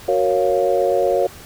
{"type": "chord", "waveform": "sine", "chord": "Gb major seventh", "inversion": "none", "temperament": "equal", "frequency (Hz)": [370, 466.2, 554.4, 698.5], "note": ["Gb4", "Bb4", "Db5", "F5"], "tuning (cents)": [0, 0, 0, 0], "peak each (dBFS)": [-21, -20, -18, -22], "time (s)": [0.08, 1.27], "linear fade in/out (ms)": 5, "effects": ["pink hiss -40 dBFS RMS until 1.45 s"]}